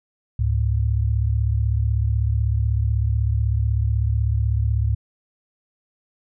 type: tone pair together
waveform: sine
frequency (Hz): 71.1 / 107.18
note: C#2 / A2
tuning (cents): +45 / -45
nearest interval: perfect fifth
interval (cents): 710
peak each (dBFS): -20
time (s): 0.39-4.95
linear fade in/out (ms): 5
effects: none